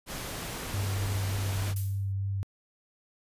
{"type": "noise", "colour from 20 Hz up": "pink", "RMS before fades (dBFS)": -37, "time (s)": [0.06, 1.75], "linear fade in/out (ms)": 50}
{"type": "tone with vibrato", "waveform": "sine", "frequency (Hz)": 98, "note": "G2", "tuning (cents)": 0, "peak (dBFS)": -28, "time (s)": [0.74, 2.43], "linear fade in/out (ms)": 0, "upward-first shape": "triangle", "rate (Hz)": 3.4, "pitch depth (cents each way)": 13}
{"type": "noise with exponential decay", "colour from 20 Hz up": "violet", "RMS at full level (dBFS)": -34, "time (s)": [1.76, 2.13], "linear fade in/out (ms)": 5, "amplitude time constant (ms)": 80}
{"effects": ["resampled to 32000 Hz"]}